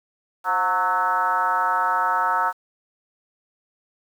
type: tone with frequency modulation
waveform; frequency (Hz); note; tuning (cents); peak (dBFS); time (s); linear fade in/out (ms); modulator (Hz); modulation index
sine; 1108.7; C#6; 0; -18; 0.44-2.53; 50; 194; 1.9
effects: 8-bit